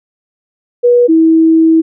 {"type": "tone pair in turn", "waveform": "sine", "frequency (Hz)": [484.9, 323.6], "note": ["B4", "E4"], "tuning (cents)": [-32, -32], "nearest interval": "perfect fifth", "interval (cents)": 700, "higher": "first", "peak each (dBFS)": -4, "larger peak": "neither", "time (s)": [[0.83, 1.08], [1.08, 1.82]], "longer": "second", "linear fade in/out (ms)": 20, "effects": []}